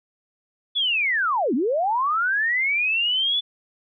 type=linear two-way sweep; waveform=sine; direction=down then up; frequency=3479 to 220 to 3479 Hz; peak=-19 dBFS; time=0.75-3.41 s; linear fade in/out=20 ms; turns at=1.54 s; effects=none